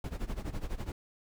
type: noise with tremolo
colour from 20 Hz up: brown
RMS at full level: -33 dBFS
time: 0.04-0.92 s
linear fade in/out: 2 ms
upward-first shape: sine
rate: 12 Hz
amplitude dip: 85%
effects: none